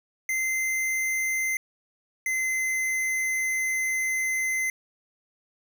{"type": "tone pair in turn", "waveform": "square", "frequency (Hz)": [2074, 2058], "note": ["C7", "C7"], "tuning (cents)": [-16, -29], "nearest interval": "unison", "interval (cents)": 13, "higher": "first", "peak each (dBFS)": -25, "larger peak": "neither", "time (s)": [[0.29, 1.57], [2.26, 4.7]], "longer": "second", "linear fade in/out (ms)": 2, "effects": []}